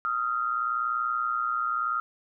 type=tone pair together; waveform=sine; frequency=1251.2 / 1372 Hz; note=D#6 / F6; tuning=+9 / -31 cents; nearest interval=major second; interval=160 cents; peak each=-28 dBFS; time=0.05-2 s; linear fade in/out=0 ms; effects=none